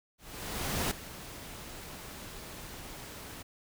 pink noise with ADSR envelope, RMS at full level -31 dBFS, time 0.18-3.43 s, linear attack 730 ms, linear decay 6 ms, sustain -14 dB, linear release 13 ms, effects none

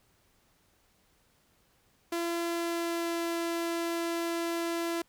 sawtooth tone with pitch glide, 339.6 to 337.1 Hz, F4 to E4, -48 to +39 cents, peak -26 dBFS, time 2.12-5.02 s, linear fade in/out 5 ms, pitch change -13 cents, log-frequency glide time 2.43-3.28 s, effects pink hiss -68 dBFS RMS until 5.08 s

